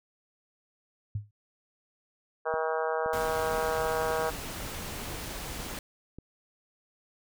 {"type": "tone with exponential decay", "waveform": "sine", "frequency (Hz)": 103.83, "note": "G#2", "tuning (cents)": 0, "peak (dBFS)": -26, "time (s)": [1.15, 1.31], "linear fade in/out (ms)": 5, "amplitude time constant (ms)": 33}
{"type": "harmonic tone", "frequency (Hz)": 159.4, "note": "D#3", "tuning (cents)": 42, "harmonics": [3, 4, 5, 6, 7, 8, 9, 10], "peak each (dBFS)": [-31, -33, -35, -37, -38, -39, -40, -41], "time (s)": [2.45, 4.31], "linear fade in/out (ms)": 20}
{"type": "click train", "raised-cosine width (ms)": 3, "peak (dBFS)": -30, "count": 8, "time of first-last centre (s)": [2.54, 6.186], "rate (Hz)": 1.92}
{"type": "noise", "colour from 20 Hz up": "pink", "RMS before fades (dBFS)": -38, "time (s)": [3.13, 5.79], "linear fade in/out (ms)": 2}
{"effects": []}